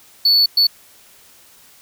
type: tone bursts at uneven times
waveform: triangle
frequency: 4449 Hz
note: C#8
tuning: 5 cents sharp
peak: -9 dBFS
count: 2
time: 0.25-0.46 / 0.57-0.67 s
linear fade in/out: 5 ms
effects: white hiss -48 dBFS RMS until 1.81 s